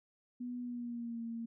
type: tone with pitch glide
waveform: sine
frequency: 245.5 to 230.4 Hz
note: B3 to A#3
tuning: -10 to -20 cents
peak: -38 dBFS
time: 0.4-1.46 s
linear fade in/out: 10 ms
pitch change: -110 cents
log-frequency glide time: 0.61-1.22 s
effects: none